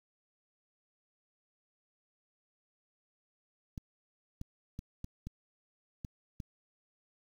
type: clicks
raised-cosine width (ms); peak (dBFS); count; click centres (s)
5; -28; 7; 3.778 / 4.414 / 4.791 / 5.044 / 5.27 / 6.048 / 6.402
effects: 9-bit